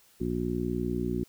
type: harmonic tone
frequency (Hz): 60.2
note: B1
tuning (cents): -44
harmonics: 1 / 2 / 3 / 4 / 5 / 6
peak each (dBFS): -37 / -37 / -34 / -33 / -36 / -33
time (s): 0.2-1.24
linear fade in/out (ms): 10
effects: white hiss -61 dBFS RMS until 1.28 s